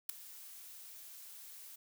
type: noise with ADSR envelope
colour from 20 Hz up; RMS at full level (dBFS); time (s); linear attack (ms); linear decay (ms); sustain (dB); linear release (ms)
blue; -31; 0.09-1.76; 6; 4; -21; 8
effects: none